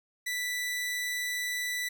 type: tone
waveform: sawtooth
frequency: 1975.5 Hz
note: B6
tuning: in tune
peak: -27 dBFS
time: 0.26-1.89 s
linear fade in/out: 10 ms
effects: none